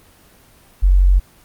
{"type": "tone", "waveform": "sine", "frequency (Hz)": 46.25, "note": "F#1", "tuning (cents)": 0, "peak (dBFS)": -8, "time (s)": [0.82, 1.2], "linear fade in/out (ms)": 20, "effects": ["pink hiss -49 dBFS RMS until 1.44 s", "Opus 24 kbps"]}